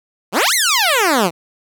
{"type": "exponential two-way sweep", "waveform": "10% pulse", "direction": "up then down", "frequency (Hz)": [155.56, 2200, 155.56], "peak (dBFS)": -4, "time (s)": [0.32, 1.31], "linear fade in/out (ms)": 50, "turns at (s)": 0.54, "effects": []}